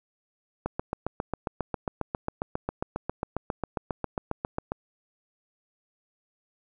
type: click train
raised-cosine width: 1 ms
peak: -14 dBFS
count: 31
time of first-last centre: 0.66-4.72 s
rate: 7.39 Hz
effects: none